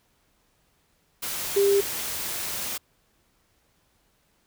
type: tone in noise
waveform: sine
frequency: 399.2 Hz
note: G4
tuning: 32 cents sharp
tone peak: -17 dBFS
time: 1.56-1.81 s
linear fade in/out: 10 ms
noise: white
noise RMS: -31 dBFS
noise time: 1.22-2.78 s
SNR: +11 dB
effects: pink hiss -67 dBFS RMS until 4.46 s